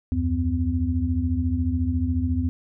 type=tone cluster; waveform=sine; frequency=77.2 / 91.3 / 254.3 Hz; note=D#2 / F#2 / C4; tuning=-13 / -23 / -49 cents; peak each=-25 dBFS; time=0.12-2.49 s; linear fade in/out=0 ms; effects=none